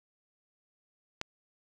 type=click; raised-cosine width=0.2 ms; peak=-16 dBFS; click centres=1.214 s; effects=none